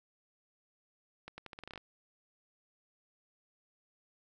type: accelerating click train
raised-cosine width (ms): 0.3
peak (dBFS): -29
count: 11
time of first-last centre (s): 1.28-1.777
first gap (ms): 100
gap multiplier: 0.83
effects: none